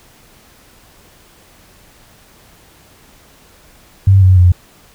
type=tone with pitch steps; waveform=sine; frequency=97 / 93.05 / 89.26 Hz; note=G2 / F#2 / F2; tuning=-18 / +10 / +38 cents; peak=-4 dBFS; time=4.07-4.52 s; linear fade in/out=5 ms; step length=150 ms; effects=pink hiss -46 dBFS RMS until 4.94 s